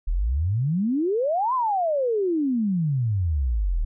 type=exponential two-way sweep; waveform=sine; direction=up then down; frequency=36.32 to 1062 to 36.32 Hz; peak=-20 dBFS; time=0.07-3.85 s; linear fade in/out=10 ms; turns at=1.54 s; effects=none